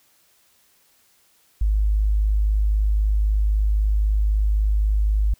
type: tone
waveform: sine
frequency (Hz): 51.91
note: G#1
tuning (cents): 0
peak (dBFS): -16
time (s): 1.61-5.34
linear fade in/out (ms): 5
effects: white hiss -60 dBFS RMS until 5.39 s